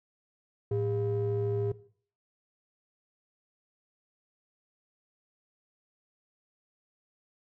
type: ring-modulated tone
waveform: triangle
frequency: 146.83 Hz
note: D3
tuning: in tune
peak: -22 dBFS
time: 0.71-1.72 s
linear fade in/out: 5 ms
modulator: 257 Hz
effects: noise-tail reverb RT60 0.5 s tail -17 dB re dry